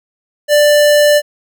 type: tone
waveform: square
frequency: 590 Hz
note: D5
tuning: 8 cents sharp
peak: -7 dBFS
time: 0.48-1.22 s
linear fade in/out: 50 ms
effects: none